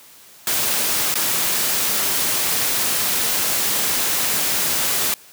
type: noise with dropouts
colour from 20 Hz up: white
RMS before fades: -20 dBFS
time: 0.47-5.14 s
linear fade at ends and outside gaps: 1 ms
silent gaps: 1.141-1.155 s
effects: white hiss -46 dBFS RMS until 5.32 s + high-pass 100 Hz 12 dB/octave